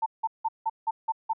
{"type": "tone bursts", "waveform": "sine", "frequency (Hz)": 895, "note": "A5", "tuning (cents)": 29, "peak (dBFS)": -23, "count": 7, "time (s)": [0.02, 1.334], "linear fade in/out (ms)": 10, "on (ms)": 42, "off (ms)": 170, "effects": []}